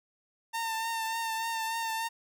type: tone with vibrato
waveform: sawtooth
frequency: 904 Hz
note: A5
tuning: 47 cents sharp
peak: -27 dBFS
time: 0.53-2.09 s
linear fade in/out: 20 ms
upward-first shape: triangle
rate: 3.4 Hz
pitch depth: 32 cents each way
effects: none